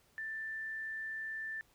sine tone, 1771 Hz, A6, 11 cents sharp, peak -38 dBFS, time 0.18-1.61 s, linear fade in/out 0 ms, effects pink hiss -69 dBFS RMS until 1.74 s

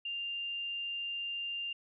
sine tone, 2794 Hz, F7, in tune, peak -35 dBFS, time 0.05-1.73 s, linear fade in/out 5 ms, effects none

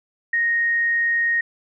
sine tone, 1864.7 Hz, A#6, in tune, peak -17 dBFS, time 0.33-1.41 s, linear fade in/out 5 ms, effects none

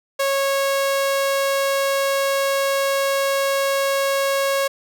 sawtooth tone, 550 Hz, C#5, 14 cents flat, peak -14 dBFS, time 0.19-4.68 s, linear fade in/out 10 ms, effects none

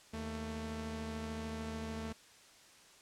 sawtooth tone pair together, 78.77 / 222.8 Hz, D#2 / A3, +22 / +22 cents, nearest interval octave + tritone, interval 1800 cents, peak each -40 / -37 dBFS, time 0.13-2.13 s, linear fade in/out 10 ms, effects white hiss -60 dBFS RMS until 3.01 s + low-pass 8000 Hz 12 dB/octave

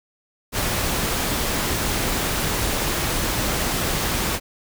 pink noise, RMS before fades -23 dBFS, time 0.52-4.4 s, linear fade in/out 50 ms, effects none

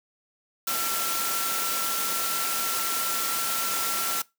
sine tone in noise, 1352 Hz, E6, 43 cents sharp, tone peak -32 dBFS, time 0.67-4.22 s, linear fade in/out 5 ms, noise white, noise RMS -28 dBFS, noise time 0.67-4.22 s, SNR -7 dB, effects noise-tail reverb RT60 0.2 s tail -21 dB re dry + high-pass 200 Hz 12 dB/octave

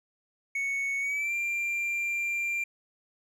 triangle tone with pitch glide, 2217 to 2376 Hz, C#7 to D7, 0 to +20 cents, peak -26 dBFS, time 0.55-2.64 s, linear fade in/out 5 ms, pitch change +120 cents, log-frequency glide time 1-1.34 s, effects none

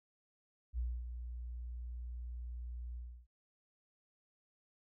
sine tone with ADSR envelope, 60.1 Hz, B1, 46 cents flat, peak -33 dBFS, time 0.73-3.27 s, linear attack 53 ms, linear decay 250 ms, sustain -8 dB, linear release 310 ms, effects none

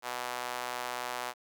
sawtooth tone with high-pass filter, 123.47 Hz, B2, in tune, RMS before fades -37 dBFS, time 0.02-1.34 s, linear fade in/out 50 ms, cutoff 820 Hz, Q 1.4, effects none

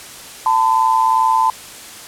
sine tone pair together, 890 / 1012.5 Hz, A5 / B5, +20 / +43 cents, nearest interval major second, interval 223 cents, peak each -14 dBFS, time 0.46-1.5 s, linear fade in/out 2 ms, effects white hiss -35 dBFS RMS until 2.07 s + low-pass 11000 Hz 12 dB/octave

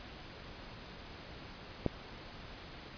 click, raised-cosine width 2 ms, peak -16 dBFS, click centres 1.863 s, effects pink hiss -49 dBFS RMS until 2.97 s + resampled to 11025 Hz

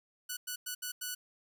5% pulse tone bursts at uneven times, 1480 Hz, F#6, in tune, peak -25 dBFS, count 5, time 0.29-0.37 / 0.47-0.56 / 0.66-0.75 / 0.82-0.92 / 1.01-1.15 s, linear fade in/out 10 ms, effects none

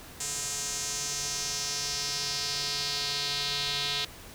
square tone with band-pass filter sweep, 143.2 Hz, D3, 43 cents flat, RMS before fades -32 dBFS, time 0.2-4.05 s, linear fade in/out 5 ms, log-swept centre 7400 to 3800 Hz, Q 3.1, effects pink hiss -47 dBFS RMS until 4.34 s

